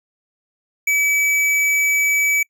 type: tone with hard clipping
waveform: sine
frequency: 2291 Hz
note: D7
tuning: 44 cents flat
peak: -16 dBFS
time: 0.87-2.43 s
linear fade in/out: 5 ms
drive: 15 dB
effects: noise-tail reverb RT60 0.1 s tail -26 dB re dry